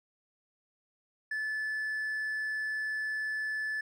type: tone with hard clipping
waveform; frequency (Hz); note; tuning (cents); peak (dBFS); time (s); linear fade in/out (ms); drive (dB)
sine; 1737; A6; -23; -32; 1.31-3.81; 5; 2
effects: none